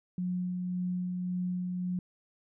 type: tone with tremolo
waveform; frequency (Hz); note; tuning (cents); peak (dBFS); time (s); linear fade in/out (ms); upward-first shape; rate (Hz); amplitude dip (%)
sine; 180.5; F#3; -43; -29; 0.18-1.99; 2; sine; 1.8; 25
effects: none